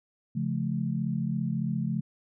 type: chord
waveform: sine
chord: Db augmented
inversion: none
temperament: just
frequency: 138.59 / 173.24 / 216.5 Hz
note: Db3 / F3 / A3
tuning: 0 / -14 / -28 cents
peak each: -31 dBFS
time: 0.35-2.01 s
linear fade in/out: 10 ms
effects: none